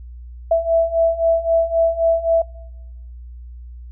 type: beating tone pair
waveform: sine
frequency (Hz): 659.3 / 663.1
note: E5 / E5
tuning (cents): 0 / +10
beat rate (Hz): 3.8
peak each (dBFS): -18 / -15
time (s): 0.51-2.42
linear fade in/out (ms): 5
effects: noise-tail reverb RT60 1.0 s tail -25 dB re dry + added 60 Hz sine -33 dBFS peak until 3.91 s